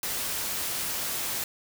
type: noise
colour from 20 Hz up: white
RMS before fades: -31 dBFS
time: 0.03-1.44 s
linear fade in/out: 2 ms
effects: none